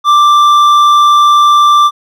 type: tone with hard clipping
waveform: triangle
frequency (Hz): 1178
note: D6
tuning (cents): +5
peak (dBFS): -5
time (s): 0.04-1.91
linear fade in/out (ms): 50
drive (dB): 10
effects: none